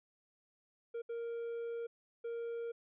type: tone bursts at uneven times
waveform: triangle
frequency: 466.2 Hz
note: A#4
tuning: in tune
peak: -36 dBFS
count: 3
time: 0.94-1.02 / 1.09-1.87 / 2.24-2.72 s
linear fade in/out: 10 ms
effects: resampled to 8000 Hz